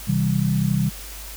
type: chord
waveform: sine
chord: C major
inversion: none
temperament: equal with one note detuned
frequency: 130.81 / 161.8 / 196 Hz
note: C3 / E3 / G3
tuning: 0 / -32 / 0 cents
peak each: -22 dBFS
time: 0.07-0.9 s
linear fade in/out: 20 ms
effects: added 50 Hz sine -37 dBFS peak until 1.36 s + white hiss -38 dBFS RMS until 1.36 s